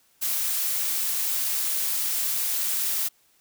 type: noise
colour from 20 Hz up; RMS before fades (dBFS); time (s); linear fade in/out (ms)
blue; -26; 0.21-3.09; 20
effects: white hiss -63 dBFS RMS until 3.4 s